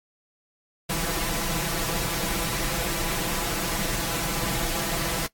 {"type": "noise with comb filter", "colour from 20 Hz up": "pink", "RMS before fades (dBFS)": -27, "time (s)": [0.89, 5.27], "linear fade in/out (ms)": 10, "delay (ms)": 6, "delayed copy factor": 1, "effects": ["noise-tail reverb RT60 0.1 s tail -18 dB re dry", "AAC 64 kbps"]}